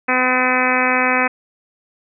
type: harmonic tone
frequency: 254 Hz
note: B3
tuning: 49 cents sharp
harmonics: 1 / 2 / 3 / 4 / 5 / 6 / 7 / 8 / 9 / 10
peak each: -23 / -23 / -23 / -23 / -23 / -23 / -23 / -23 / -23 / -23 dBFS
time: 0.08-1.28 s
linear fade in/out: 10 ms
effects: none